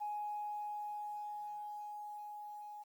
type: tone with level ramp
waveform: sine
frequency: 835 Hz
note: G#5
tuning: 9 cents sharp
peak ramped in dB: -36 to -46 dBFS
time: 0-2.84 s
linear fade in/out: 20 ms
effects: tanh soft clip ceiling -33 dBFS + 11-bit